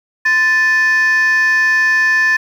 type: tone with frequency modulation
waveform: sine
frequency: 1760 Hz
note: A6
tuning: in tune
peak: -7 dBFS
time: 0.25-2.37 s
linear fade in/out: 10 ms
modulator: 727 Hz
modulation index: 0.37
effects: tanh soft clip ceiling -9 dBFS + 7-bit